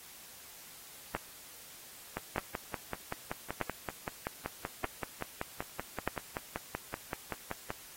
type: two click trains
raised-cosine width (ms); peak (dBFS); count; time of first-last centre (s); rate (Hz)
0.5; -20 / -16; 30 / 5; 2.17-7.704 / 1.15-6.076; 5.24 / 0.812
effects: white hiss -52 dBFS RMS until 7.96 s + AAC 48 kbps